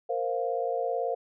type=chord; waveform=sine; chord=Bb suspended second; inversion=none; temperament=just; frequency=466.2 / 524.4 / 699.2 Hz; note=Bb4 / C5 / F5; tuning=0 / +4 / +2 cents; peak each=-31 dBFS; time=0.09-1.15 s; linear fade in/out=10 ms; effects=none